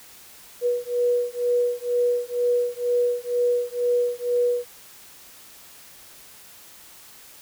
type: beating tone pair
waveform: sine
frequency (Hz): 485.1 / 487.2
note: B4 / B4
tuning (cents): -31 / -24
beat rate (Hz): 2.1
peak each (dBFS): -23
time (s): 0.61-4.66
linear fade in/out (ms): 50
effects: white hiss -47 dBFS RMS until 7.41 s